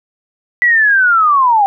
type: linear sweep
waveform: sine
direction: down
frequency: 1975.5 to 774 Hz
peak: -7 dBFS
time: 0.62-1.66 s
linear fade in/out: 0 ms
effects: none